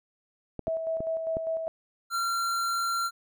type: clicks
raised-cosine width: 2 ms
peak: -21 dBFS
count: 4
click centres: 0.593 / 0.68 / 1.005 / 1.369 s
type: tone with tremolo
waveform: sine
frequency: 650 Hz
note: E5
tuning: 24 cents flat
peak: -26 dBFS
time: 0.67-1.68 s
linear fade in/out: 0 ms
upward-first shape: square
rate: 5 Hz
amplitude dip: 40%
type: tone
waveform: square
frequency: 1371 Hz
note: F6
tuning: 32 cents flat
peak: -27 dBFS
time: 2.1-3.11 s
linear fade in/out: 50 ms
effects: none